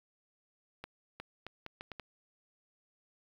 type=accelerating click train; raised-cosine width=0.3 ms; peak=-26 dBFS; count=7; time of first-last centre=0.84-1.997 s; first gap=360 ms; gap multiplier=0.74; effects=low-pass 5000 Hz 12 dB/octave + 9-bit